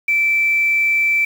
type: tone with quantisation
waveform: sine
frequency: 2329 Hz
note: D7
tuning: 15 cents flat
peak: -13 dBFS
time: 0.08-1.25 s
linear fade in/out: 5 ms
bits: 6
effects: none